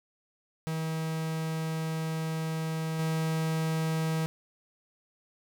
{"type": "tone with level steps", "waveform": "45% pulse", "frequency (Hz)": 160, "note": "D#3", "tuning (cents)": 49, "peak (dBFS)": [-30, -27], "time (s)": [0.67, 4.26], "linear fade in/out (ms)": 0, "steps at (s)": 2.99, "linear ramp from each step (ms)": 2, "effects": []}